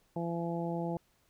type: harmonic tone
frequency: 169.4 Hz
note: E3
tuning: 48 cents sharp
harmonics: 1 / 2 / 3 / 4 / 5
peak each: -35 / -38 / -40 / -41 / -42 dBFS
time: 0.16-0.97 s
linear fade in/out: 2 ms
effects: pink hiss -71 dBFS RMS until 1.29 s